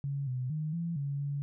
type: tone with pitch steps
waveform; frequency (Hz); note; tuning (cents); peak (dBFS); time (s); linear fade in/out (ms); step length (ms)
sine; 140 / 127 / 154.2 / 168.8 / 141 / 142.3; C#3 / B2 / D#3 / E3 / C#3 / C#3; +18 / +49 / -15 / +41 / +30 / +46; -31; 0.04-1.42; 0; 230
effects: none